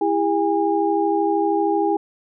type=tone cluster; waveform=sine; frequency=331.2 / 404.1 / 814 Hz; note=E4 / G#4 / G#5; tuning=+8 / -47 / -35 cents; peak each=-21 dBFS; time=0.01-1.97 s; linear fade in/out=5 ms; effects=none